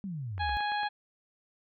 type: exponential sweep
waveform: sine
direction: down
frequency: 206.6 to 58.6 Hz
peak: -34 dBFS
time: 0.04-0.57 s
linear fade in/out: 0 ms
type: click train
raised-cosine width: 0.5 ms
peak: -30 dBFS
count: 5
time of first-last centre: 0.38-0.832 s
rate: 8.84 Hz
type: harmonic tone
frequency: 830.6 Hz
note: G#5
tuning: in tune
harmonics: 1 / 2 / 3 / 4 / 5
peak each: -30 / -35 / -43 / -42 / -43 dBFS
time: 0.39-0.89 s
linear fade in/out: 20 ms
effects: none